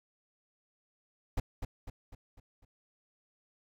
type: noise with echo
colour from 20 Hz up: brown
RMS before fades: -30 dBFS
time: 1.37-1.4 s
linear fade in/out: 5 ms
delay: 250 ms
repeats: 5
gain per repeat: -6 dB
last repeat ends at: 2.65 s
effects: none